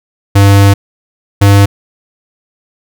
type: tone pair in turn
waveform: square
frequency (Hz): 99.6 / 100.05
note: G2 / G2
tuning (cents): +28 / +36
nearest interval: unison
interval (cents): 8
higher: second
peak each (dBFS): -3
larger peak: neither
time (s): 0.35-0.74 / 1.41-1.66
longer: first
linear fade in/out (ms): 10
effects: none